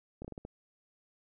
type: slowing click train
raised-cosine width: 2 ms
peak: -29 dBFS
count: 6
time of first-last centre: 0.22-0.451 s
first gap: 26 ms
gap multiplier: 1.29
effects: none